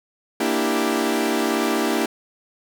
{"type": "chord", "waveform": "sawtooth", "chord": "E half-diminished seventh", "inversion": "second", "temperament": "equal", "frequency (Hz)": [233.1, 293.7, 329.6, 392], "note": ["Bb3", "D4", "E4", "G4"], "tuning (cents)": [0, 0, 0, 0], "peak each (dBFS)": -21, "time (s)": [0.4, 2.06], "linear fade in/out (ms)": 5, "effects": []}